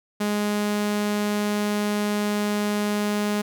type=tone; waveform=sawtooth; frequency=207.7 Hz; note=G#3; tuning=in tune; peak=-18 dBFS; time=0.2-3.42 s; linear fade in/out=10 ms; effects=none